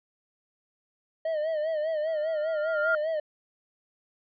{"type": "tone with vibrato", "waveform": "triangle", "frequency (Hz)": 625, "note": "D#5", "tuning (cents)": 8, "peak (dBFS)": -24, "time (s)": [1.25, 3.2], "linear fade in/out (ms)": 5, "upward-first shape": "sine", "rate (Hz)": 5, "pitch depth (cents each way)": 79}
{"type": "tone with exponential growth", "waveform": "sine", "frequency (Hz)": 1402, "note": "F6", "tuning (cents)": 6, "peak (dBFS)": -21, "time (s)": [2.07, 2.95], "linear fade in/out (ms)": 2, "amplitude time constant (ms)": 190}
{"effects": ["resampled to 11025 Hz"]}